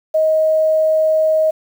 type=tone; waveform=sine; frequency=629 Hz; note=D#5; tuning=19 cents sharp; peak=-11 dBFS; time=0.14-1.51 s; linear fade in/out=10 ms; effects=7-bit